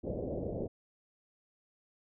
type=low-pass noise; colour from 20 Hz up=white; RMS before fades=-37 dBFS; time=0.03-0.68 s; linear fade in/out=20 ms; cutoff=600 Hz; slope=48 dB/octave; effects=none